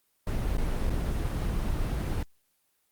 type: noise with dropouts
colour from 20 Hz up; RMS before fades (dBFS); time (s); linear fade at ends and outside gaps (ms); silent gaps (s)
brown; -28; 0.27-2.23; 2; 0.57-0.581 / 0.897-0.903
effects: white hiss -72 dBFS RMS until 2.91 s + Opus 24 kbps